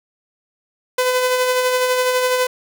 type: tone with tremolo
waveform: sawtooth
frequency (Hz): 505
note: B4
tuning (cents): +39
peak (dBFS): -10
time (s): 0.98-2.47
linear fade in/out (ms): 5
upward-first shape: sine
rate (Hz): 12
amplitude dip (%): 35
effects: none